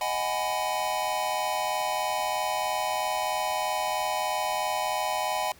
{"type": "chord", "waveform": "square", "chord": "G# minor seventh", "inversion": "second", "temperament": "just", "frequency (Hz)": [623, 747.5, 830.6, 996.7], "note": ["D#5", "F#5", "G#5", "B5"], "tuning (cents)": [2, 17, 0, 16], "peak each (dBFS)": [-34, -32, -32, -33], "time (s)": [0.01, 5.52], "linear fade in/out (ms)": 2, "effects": ["pink hiss -54 dBFS RMS until 5.59 s"]}